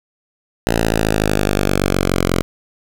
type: exponential sweep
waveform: 5% pulse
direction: down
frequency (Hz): 57 to 43.65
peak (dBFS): -3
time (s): 0.67-2.42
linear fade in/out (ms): 0
effects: none